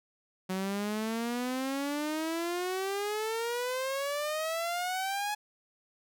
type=exponential sweep; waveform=sawtooth; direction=up; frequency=185 to 844 Hz; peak=-27 dBFS; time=0.49-5.35 s; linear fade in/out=10 ms; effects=none